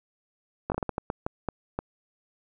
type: slowing click train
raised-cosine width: 1 ms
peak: -14 dBFS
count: 11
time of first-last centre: 0.7-1.79 s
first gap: 19 ms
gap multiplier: 1.36
effects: none